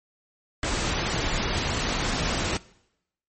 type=noise; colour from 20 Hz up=pink; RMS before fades=-26 dBFS; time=0.63-2.57 s; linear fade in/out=2 ms; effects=noise-tail reverb RT60 0.8 s tail -21 dB re dry + MP3 32 kbps